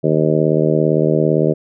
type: harmonic tone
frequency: 77.7 Hz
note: D#2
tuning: 2 cents flat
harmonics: 2 / 3 / 4 / 5 / 6 / 7 / 8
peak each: -17 / -22 / -20 / -18 / -20 / -21 / -22 dBFS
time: 0.03-1.54 s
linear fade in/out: 20 ms
effects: none